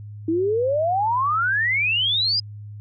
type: exponential sweep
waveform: sine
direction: up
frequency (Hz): 314.6 to 5010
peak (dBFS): -18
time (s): 0.28-2.4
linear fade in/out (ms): 5
effects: added 104 Hz sine -34 dBFS peak until 2.8 s